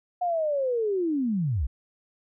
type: linear sweep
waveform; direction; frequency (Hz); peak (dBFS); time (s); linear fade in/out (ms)
sine; down; 727 to 51.91; -23; 0.21-1.67; 10
effects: none